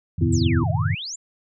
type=chord; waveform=sine; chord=F# diminished seventh; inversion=none; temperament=equal; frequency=92.5 / 110 / 130.81 / 155.56 Hz; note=F#2 / A2 / C3 / Eb3; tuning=0 / 0 / 0 / 0 cents; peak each=-24 / -24 / -26 / -25 dBFS; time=0.18-0.95 s; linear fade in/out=10 ms
type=harmonic tone; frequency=83.3 Hz; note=E2; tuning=19 cents sharp; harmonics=1 / 3 / 4; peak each=-24 / -24 / -24 dBFS; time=0.21-0.64 s; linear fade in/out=5 ms
type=exponential two-way sweep; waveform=sine; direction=down then up; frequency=8350 to 600 to 7580 Hz; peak=-29 dBFS; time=0.32-1.16 s; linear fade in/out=10 ms; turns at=0.7 s
effects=none